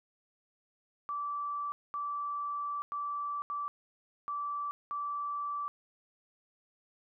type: tone bursts at uneven times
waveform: sine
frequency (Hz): 1161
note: D6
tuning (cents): -20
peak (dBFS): -33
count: 6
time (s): 1.09-1.72 / 1.94-2.82 / 2.92-3.42 / 3.5-3.68 / 4.28-4.71 / 4.91-5.68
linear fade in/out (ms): 0
effects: none